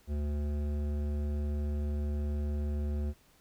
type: tone with hard clipping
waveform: sine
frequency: 73.42 Hz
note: D2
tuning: in tune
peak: -32 dBFS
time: 0.07-3.14 s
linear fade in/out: 50 ms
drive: 13 dB
effects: pink hiss -64 dBFS RMS until 3.4 s